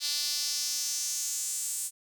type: tone with high-pass filter sweep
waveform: sawtooth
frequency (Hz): 293.5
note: D4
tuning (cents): -1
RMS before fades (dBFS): -32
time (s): 0-1.91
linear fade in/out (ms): 50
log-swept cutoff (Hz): 4400 to 8300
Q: 3.1
effects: none